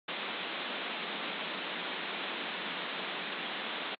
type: band-pass noise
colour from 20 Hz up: white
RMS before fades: -38 dBFS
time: 0.08-3.95 s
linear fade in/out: 5 ms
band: 170 to 3800 Hz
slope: 96 dB/octave
effects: AAC 48 kbps